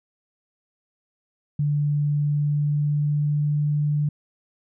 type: tone with pitch glide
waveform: sine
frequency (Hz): 146.6 to 147.96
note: D3 to D3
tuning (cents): -3 to +13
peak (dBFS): -19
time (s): 1.59-4.09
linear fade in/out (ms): 5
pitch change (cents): +16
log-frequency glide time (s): 2.2-3.64
effects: none